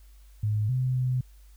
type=tone with pitch steps; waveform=sine; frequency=106 / 128.3 / 127.3 Hz; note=G#2 / C3 / C3; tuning=+36 / -34 / -47 cents; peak=-23 dBFS; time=0.43-1.21 s; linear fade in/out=5 ms; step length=260 ms; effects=added 50 Hz sine -49 dBFS peak until 1.56 s + white hiss -64 dBFS RMS until 1.56 s